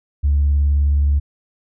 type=tone with vibrato; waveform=sine; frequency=71.7 Hz; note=D2; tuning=41 cents flat; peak=-11 dBFS; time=0.23-1.2 s; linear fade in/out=20 ms; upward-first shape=triangle; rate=19 Hz; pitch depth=34 cents each way; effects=tanh soft clip ceiling -9 dBFS